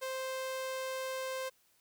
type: tone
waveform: sawtooth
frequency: 523.3 Hz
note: C5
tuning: in tune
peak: -32 dBFS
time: 0.01-1.5 s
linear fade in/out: 20 ms
effects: white hiss -70 dBFS RMS until 1.8 s